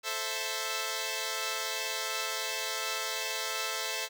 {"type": "chord", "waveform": "5% pulse", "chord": "A minor", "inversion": "none", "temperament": "equal", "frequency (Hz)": [440, 523.3, 659.3], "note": ["A4", "C5", "E5"], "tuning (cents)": [0, 0, 0], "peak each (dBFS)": -25, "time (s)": [0.03, 4.09], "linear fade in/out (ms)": 50, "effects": []}